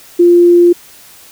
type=tone; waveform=sine; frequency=348.2 Hz; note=F4; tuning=5 cents flat; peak=-3 dBFS; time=0.19-0.73 s; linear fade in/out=10 ms; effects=white hiss -39 dBFS RMS until 1.31 s